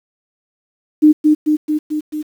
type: tone with echo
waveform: sine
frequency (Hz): 304.2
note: D#4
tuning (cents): -39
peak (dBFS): -4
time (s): 1.02-1.13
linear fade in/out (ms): 20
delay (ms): 220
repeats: 5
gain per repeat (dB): -3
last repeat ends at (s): 2.23
effects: 7-bit